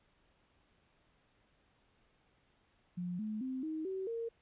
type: tone with pitch steps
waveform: sine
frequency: 177.6 / 214.9 / 260 / 314.6 / 380.7 / 460.6 Hz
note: F3 / A3 / C4 / D#4 / F#4 / A#4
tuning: +29 / -41 / -11 / +19 / +49 / -21 cents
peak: -36 dBFS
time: 2.97-4.29 s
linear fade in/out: 10 ms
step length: 220 ms
effects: pink hiss -72 dBFS RMS until 4.41 s + resampled to 8000 Hz